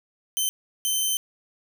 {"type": "tone bursts at uneven times", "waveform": "10% pulse", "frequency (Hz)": 3084, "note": "G7", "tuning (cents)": -29, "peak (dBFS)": -14, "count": 2, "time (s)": [[0.37, 0.49], [0.85, 1.17]], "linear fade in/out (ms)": 0, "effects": []}